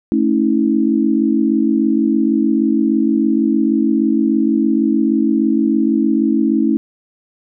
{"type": "chord", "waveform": "sine", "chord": "A major", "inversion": "none", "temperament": "equal with one note detuned", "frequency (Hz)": [220, 277.2, 323.6], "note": ["A3", "C#4", "E4"], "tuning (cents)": [0, 0, -32], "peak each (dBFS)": -16, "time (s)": [0.12, 6.77], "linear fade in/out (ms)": 0, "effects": []}